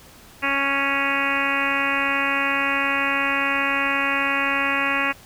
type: harmonic tone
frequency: 277.2 Hz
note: C#4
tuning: in tune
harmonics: 1 / 2 / 3 / 4 / 5 / 6 / 7 / 8 / 9 / 10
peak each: -30 / -32 / -32 / -27 / -29 / -28 / -27 / -29 / -26 / -30 dBFS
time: 0.42-5.13 s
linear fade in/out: 20 ms
effects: pink hiss -47 dBFS RMS until 5.25 s